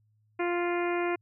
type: harmonic tone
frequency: 349.2 Hz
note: F4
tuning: in tune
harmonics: 1 / 2 / 3 / 4 / 5 / 6 / 7 / 8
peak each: -28 / -34 / -37 / -39 / -41 / -39 / -40 / -50 dBFS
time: 0.39-1.16 s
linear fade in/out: 10 ms
effects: added 107 Hz sine -65 dBFS peak until 1.21 s